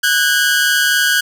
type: tone pair together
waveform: sawtooth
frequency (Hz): 1480 / 1623.8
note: F#6 / G#6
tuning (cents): 0 / -39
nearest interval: major second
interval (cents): 161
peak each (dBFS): -11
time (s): 0.03-1.21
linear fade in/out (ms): 10
effects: none